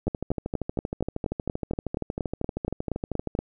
two click trains, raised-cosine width 2 ms, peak -15 / -13 dBFS, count 43 / 15, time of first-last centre 0.07-3.351 / 0.08-3.39 s, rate 12.8 / 4.23 Hz, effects none

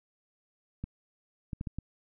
clicks, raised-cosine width 5 ms, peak -23 dBFS, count 5, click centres 0.84 / 1.532 / 1.611 / 1.672 / 1.786 s, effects none

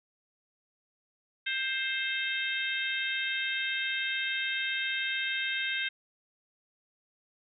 harmonic tone, 527 Hz, C5, 12 cents sharp, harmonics 3 / 4 / 5 / 6 / 7, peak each -34 / -35 / -36 / -37 / -37 dBFS, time 1.46-5.89 s, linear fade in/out 10 ms, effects none

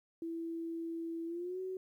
sine tone with pitch glide, 331.4 to 374.1 Hz, E4 to F#4, +9 to +19 cents, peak -37 dBFS, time 0.22-1.77 s, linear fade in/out 2 ms, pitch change +210 cents, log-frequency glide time 1.26-1.6 s, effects 12-bit

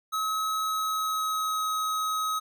square tone with pitch glide, 1282 to 1270.2 Hz, E6 to D#6, -49 to +35 cents, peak -27 dBFS, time 0.12-2.4 s, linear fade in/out 20 ms, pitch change -16 cents, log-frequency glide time 0.62-1.67 s, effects none

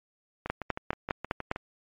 two click trains, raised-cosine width 0.5 ms, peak -19 / -12 dBFS, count 8 / 6, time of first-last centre 0.46-1.561 / 0.5-1.514 s, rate 6.36 / 4.93 Hz, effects MP3 48 kbps

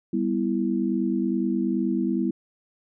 sine chord, E minor, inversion first, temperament just, 197.78 / 247.2 / 329.6 Hz, G3 / B3 / E4, +16 / +2 / 0 cents, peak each -26 dBFS, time 0.13-2.31 s, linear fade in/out 5 ms, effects none

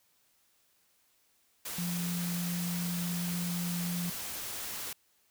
sine tone in noise, 174.61 Hz, F3, in tune, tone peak -32 dBFS, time 1.78-4.1 s, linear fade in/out 5 ms, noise white, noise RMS -39 dBFS, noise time 1.65-4.93 s, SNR +4 dB, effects white hiss -70 dBFS RMS until 5.3 s

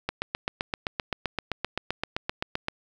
click train, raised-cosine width 0.3 ms, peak -11 dBFS, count 21, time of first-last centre 0.09-2.684 s, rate 7.71 Hz, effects 8-bit

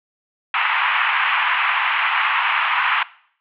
pink band-pass noise, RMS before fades -19 dBFS, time 0.54-3.03 s, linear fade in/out 2 ms, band 890 to 2900 Hz, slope 48 dB/octave, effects noise-tail reverb RT60 0.6 s tail -20 dB re dry

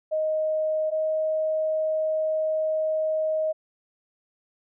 sine tone pair in turn, 624 / 627.3 Hz, D#5 / D#5, +5 / +14 cents, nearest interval unison, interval 9 cents, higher second, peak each -22 dBFS, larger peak neither, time 0.11-0.91 / 0.91-3.53 s, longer second, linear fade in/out 20 ms, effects none

